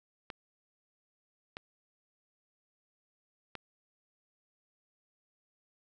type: clicks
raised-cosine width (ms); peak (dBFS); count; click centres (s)
0.3; -24; 3; 0.302 / 1.569 / 3.553
effects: none